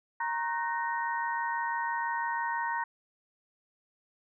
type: tone cluster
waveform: sine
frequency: 935 / 1081 / 1512 / 1858 Hz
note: A#5 / C#6 / F#6 / A#6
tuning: +5 / -44 / +37 / -6 cents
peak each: -31 / -39 / -38 / -36 dBFS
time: 0.2-2.84 s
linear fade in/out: 5 ms
effects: none